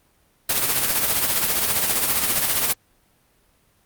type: noise with tremolo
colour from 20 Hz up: white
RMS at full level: -18 dBFS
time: 0.49-2.73 s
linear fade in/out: 5 ms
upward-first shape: triangle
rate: 15 Hz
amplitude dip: 55%
effects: pink hiss -61 dBFS RMS until 3.85 s + Opus 32 kbps